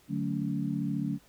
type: chord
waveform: sine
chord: D major seventh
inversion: none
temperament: equal with one note detuned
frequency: 146.83 / 185 / 220 / 282 Hz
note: D3 / F#3 / A3 / C#4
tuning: 0 / 0 / 0 / +30 cents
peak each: -34 dBFS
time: 0.08-1.19 s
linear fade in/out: 50 ms
effects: pink hiss -61 dBFS RMS until 1.28 s